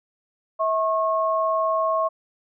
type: tone pair together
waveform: sine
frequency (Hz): 646.9 / 1088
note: E5 / C#6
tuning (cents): -33 / -33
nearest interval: major sixth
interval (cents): 900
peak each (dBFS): -22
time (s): 0.59-2.09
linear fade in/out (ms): 20
effects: none